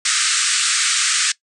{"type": "band-pass noise", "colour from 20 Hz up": "white", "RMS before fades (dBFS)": -18, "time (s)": [0.05, 1.32], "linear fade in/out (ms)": 5, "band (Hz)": [1200, 9000], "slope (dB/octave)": 96, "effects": ["noise-tail reverb RT60 0.1 s tail -19 dB re dry"]}